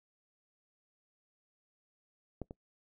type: clicks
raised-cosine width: 2 ms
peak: -25 / -30 dBFS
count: 2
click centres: 2.417 / 2.509 s
effects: noise-tail reverb RT60 0.1 s tail -23 dB re dry